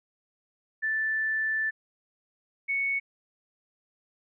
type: tone pair in turn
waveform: sine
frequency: 1760 / 2217 Hz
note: A6 / C#7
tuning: 0 / 0 cents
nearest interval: major third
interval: 400 cents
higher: second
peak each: -25 dBFS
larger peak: neither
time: 0.82-1.71 / 2.68-3 s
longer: first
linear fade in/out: 20 ms
effects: none